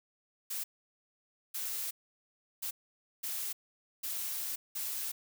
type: noise bursts at uneven times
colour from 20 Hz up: blue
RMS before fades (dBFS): -37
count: 6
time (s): 0.5-0.64 / 1.54-1.91 / 2.62-2.71 / 3.23-3.53 / 4.03-4.56 / 4.75-5.12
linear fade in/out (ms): 10
effects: none